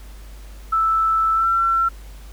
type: tone with pitch glide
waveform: sine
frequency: 1318.5 to 1350.9 Hz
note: E6 to E6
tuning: 0 to +42 cents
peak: -15 dBFS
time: 0.72-1.89 s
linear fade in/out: 10 ms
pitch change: +42 cents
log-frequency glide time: 1.34-1.48 s
effects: added 50 Hz sine -36 dBFS peak until 2.32 s + pink hiss -48 dBFS RMS until 2.32 s